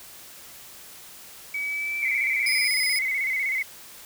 sine tone with pitch glide, 2276 to 2329 Hz, C#7 to D7, +45 to -15 cents, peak -26 dBFS, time 1.54-2.68 s, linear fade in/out 5 ms, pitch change +40 cents, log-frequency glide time 1.64-1.97 s
sine tone with vibrato, 2132 Hz, C7, 32 cents sharp, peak -23 dBFS, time 2.02-3.63 s, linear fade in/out 10 ms, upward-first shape square, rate 16 Hz, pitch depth 64 cents each way
sawtooth tone, 5020 Hz, D#8, 15 cents sharp, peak -22 dBFS, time 2.46-2.99 s, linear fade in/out 5 ms
effects white hiss -45 dBFS RMS until 4.05 s

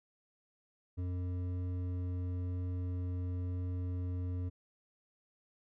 sine tone with hard clipping, 90.1 Hz, F#2, 45 cents flat, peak -36 dBFS, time 0.97-4.5 s, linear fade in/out 20 ms, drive 9 dB, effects none

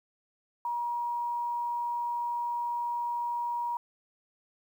sine tone, 953 Hz, A#5, 38 cents sharp, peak -29 dBFS, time 0.65-3.77 s, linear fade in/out 2 ms, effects 10-bit

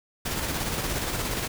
pink noise with tremolo, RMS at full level -28 dBFS, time 0.25-1.48 s, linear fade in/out 10 ms, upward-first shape square, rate 17 Hz, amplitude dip 30%, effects none

